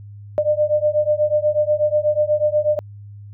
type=beating tone pair; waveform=sine; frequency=598 / 606.2 Hz; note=D5 / D#5; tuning=+31 / -45 cents; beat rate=8.2 Hz; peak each=-18 dBFS; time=0.38-2.79 s; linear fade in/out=0 ms; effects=added 102 Hz sine -35 dBFS peak until 3.33 s